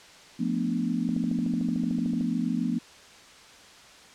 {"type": "chord", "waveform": "sine", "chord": "B half-diminished seventh", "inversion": "second", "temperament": "equal", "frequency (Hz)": [174.61, 220, 246.9, 293.7], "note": ["F3", "A3", "B3", "D4"], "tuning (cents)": [0, 0, 0, 0], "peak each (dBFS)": [-31, -30, -28, -34], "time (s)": [0.39, 2.79], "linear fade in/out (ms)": 10}
{"type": "click train", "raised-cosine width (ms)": 2, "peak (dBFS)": -28, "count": 16, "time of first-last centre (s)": [1.09, 2.209], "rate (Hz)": 13.4}
{"effects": ["white hiss -50 dBFS RMS until 4.14 s", "low-pass 6000 Hz 12 dB/octave"]}